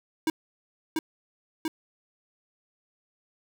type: tone with echo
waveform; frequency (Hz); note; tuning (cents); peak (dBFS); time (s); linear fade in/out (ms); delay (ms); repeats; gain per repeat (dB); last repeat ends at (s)
square; 318.9; D#4; +43; -23; 0.27-0.3; 2; 690; 2; -2; 1.68
effects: none